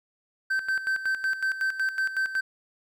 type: tone with tremolo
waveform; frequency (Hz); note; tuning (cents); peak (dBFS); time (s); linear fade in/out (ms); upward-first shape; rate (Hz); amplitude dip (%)
triangle; 1550; G6; -20; -21; 0.5-2.41; 10; square; 5.4; 70
effects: none